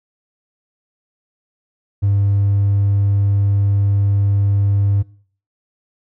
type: tone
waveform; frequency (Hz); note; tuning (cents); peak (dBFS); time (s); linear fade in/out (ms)
triangle; 100; G2; +35; -9; 2.02-5.03; 20
effects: noise-tail reverb RT60 0.5 s tail -24 dB re dry + tanh soft clip ceiling -7 dBFS